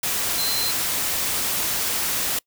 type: tone in noise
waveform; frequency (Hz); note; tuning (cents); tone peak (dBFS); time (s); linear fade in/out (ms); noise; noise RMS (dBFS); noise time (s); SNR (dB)
sine; 4101; C8; -36; -25; 0.38-0.71; 5; white; -24; 0.03-2.39; -4
effects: noise-tail reverb RT60 0.1 s tail -25 dB re dry